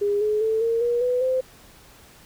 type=tone with pitch steps; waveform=sine; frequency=408.2 / 424.6 / 441.6 / 459.2 / 477.6 / 496.8 / 516.7 Hz; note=G#4 / G#4 / A4 / A#4 / A#4 / B4 / C5; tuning=-30 / +38 / +6 / -26 / +42 / +10 / -22 cents; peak=-19 dBFS; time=0.01-1.41 s; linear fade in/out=10 ms; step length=200 ms; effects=pink hiss -50 dBFS RMS until 2.25 s